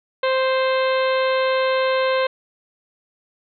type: harmonic tone with a mistuned harmonic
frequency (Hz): 523.3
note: C5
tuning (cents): 0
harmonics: 1 / 2 / 3 / 4 / 5 / 6 / 7 / 8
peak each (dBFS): -18 / -24 / -28 / -30 / -32 / -34 / -35 / -36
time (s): 0.23-2.27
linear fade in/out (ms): 5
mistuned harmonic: 8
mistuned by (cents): -21
effects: none